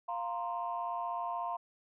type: chord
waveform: sine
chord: F suspended fourth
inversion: none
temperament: just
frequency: 698.5 / 931.3 / 1047.7 Hz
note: F5 / Bb5 / C6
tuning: 0 / -2 / +2 cents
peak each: -37 / -38 / -38 dBFS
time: 0.08-1.57 s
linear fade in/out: 10 ms
effects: tanh soft clip ceiling -25 dBFS